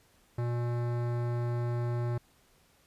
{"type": "tone with hard clipping", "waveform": "sine", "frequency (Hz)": 119.9, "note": "A#2", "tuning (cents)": 49, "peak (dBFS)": -31, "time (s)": [0.38, 2.18], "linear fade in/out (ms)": 5, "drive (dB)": 18, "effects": ["pink hiss -65 dBFS RMS until 2.86 s", "resampled to 32000 Hz"]}